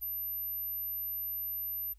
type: tone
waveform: sine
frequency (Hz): 12150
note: F#9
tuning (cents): +45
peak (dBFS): -34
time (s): 0.01-1.94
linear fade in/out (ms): 20
effects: added 50 Hz sine -55 dBFS peak until 1.98 s + white hiss -75 dBFS RMS until 1.98 s